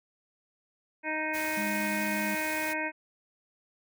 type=harmonic tone; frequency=311 Hz; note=D#4; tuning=1 cent flat; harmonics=1 / 2 / 3 / 5 / 6 / 7 / 8; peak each=-37 / -37 / -37 / -37 / -37 / -37 / -37 dBFS; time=1.03-2.92 s; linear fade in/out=50 ms
type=noise; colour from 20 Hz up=white; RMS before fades=-40 dBFS; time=1.33-2.74 s; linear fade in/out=20 ms
type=tone with vibrato; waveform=sine; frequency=207.7 Hz; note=G#3; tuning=in tune; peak=-33 dBFS; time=1.57-2.35 s; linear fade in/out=5 ms; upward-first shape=sine; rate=4.9 Hz; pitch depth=11 cents each way
effects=none